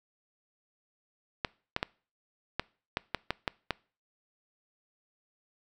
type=clicks; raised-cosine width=0.3 ms; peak=-12 dBFS; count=9; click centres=1.448 / 1.764 / 1.829 / 2.596 / 2.971 / 3.147 / 3.306 / 3.478 / 3.707 s; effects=noise-tail reverb RT60 0.4 s tail -24 dB re dry